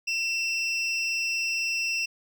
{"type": "tone cluster", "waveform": "triangle", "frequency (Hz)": [2689, 5140, 5610], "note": ["E7", "E8", "F8"], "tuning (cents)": [34, -45, 7], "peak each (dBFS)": [-25, -33, -33], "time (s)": [0.07, 2.06], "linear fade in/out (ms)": 10, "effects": []}